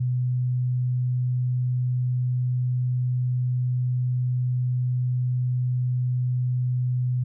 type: tone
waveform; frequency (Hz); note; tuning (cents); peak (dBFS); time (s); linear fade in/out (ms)
sine; 125.2; B2; +24; -21; 0-7.24; 10
effects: none